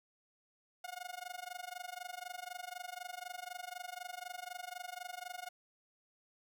sawtooth tone with amplitude modulation, 721 Hz, F#5, 45 cents flat, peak -36 dBFS, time 0.84-5.49 s, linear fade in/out 5 ms, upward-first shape sine, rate 24 Hz, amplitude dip 95%, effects none

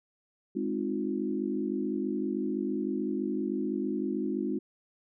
sine chord, F minor seventh, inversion first, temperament equal with one note detuned, 207.7 / 261.6 / 311.1 / 357.2 Hz, Ab3 / C4 / Eb4 / F4, 0 / 0 / 0 / +39 cents, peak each -34 dBFS, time 0.55-4.59 s, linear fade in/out 10 ms, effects none

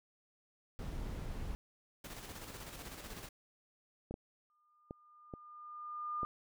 brown noise, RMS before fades -41 dBFS, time 0.79-1.55 s, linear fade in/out 0 ms
pink noise with tremolo, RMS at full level -47 dBFS, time 2.04-3.29 s, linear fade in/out 5 ms, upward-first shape square, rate 16 Hz, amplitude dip 40%
clicks, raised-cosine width 2 ms, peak -29 dBFS, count 5, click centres 4.11 / 4.141 / 4.909 / 5.338 / 6.232 s
sine tone with exponential growth, 1210 Hz, D#6, 49 cents flat, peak -34 dBFS, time 4.5-6.25 s, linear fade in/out 0 ms, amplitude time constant 380 ms
effects none

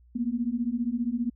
sine beating tone pair, 230 / 245 Hz, A#3 / B3, -23 / -14 cents, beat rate 15 Hz, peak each -29 / -28 dBFS, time 0.15-1.3 s, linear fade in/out 10 ms, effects added 60 Hz sine -54 dBFS peak until 1.35 s

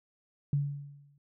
sine tone with exponential decay, 142.7 Hz, D3, 49 cents flat, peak -23 dBFS, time 0.53-1.18 s, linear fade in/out 2 ms, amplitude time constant 140 ms, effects none

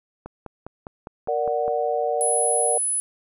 click train, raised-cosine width 1 ms, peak -21 dBFS, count 8, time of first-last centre 0.26-1.68 s, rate 4.93 Hz
sine chord, Bb augmented, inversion none, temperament equal, 466.2 / 587.3 / 740 Hz, Bb4 / D5 / F#5, 0 / 0 / 0 cents, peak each -25 dBFS, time 1.28-2.78 s, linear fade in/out 5 ms
sine tone, 10100 Hz, D#9, 25 cents sharp, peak -21 dBFS, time 2.21-3 s, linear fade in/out 0 ms
effects none

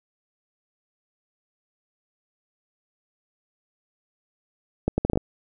accelerating click train, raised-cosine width 2 ms, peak -8 dBFS, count 7, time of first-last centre 4.88-5.174 s, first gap 100 ms, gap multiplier 0.7, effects none

